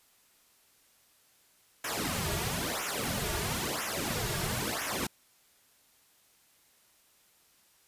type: noise with flanger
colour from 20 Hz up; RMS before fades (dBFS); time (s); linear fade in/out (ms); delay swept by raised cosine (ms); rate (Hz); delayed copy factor
pink; -33; 1.84-5.07; 5; 0.22 to 3.92; 1; -1
effects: white hiss -65 dBFS RMS until 7.87 s + resampled to 32000 Hz